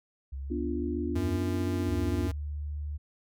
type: exponential sweep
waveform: sine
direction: up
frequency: 67 to 82.41 Hz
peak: -34 dBFS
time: 0.32-1.38 s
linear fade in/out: 10 ms
type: chord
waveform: sine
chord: B diminished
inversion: none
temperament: equal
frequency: 246.9 / 293.7 / 349.2 Hz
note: B3 / D4 / F4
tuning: 0 / 0 / 0 cents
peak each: -34 dBFS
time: 0.5-2.28 s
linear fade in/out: 10 ms
type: tone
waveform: square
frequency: 92.8 Hz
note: F#2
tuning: 6 cents sharp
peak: -31 dBFS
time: 1.15-2.32 s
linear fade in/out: 10 ms
type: tone with pitch glide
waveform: sine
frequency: 73.42 to 73.93 Hz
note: D2 to D2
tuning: 0 to +12 cents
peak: -32 dBFS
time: 1.87-2.98 s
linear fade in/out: 20 ms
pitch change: +12 cents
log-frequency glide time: 2.13-2.8 s
effects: none